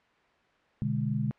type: chord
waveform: sine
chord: G# diminished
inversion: first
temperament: equal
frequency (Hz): 123.47 / 146.83 / 207.7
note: B2 / D3 / G#3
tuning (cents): 0 / 0 / 0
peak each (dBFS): -31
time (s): 0.82-1.31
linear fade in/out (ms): 0
effects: white hiss -64 dBFS RMS until 1.38 s + low-pass 2000 Hz 12 dB/octave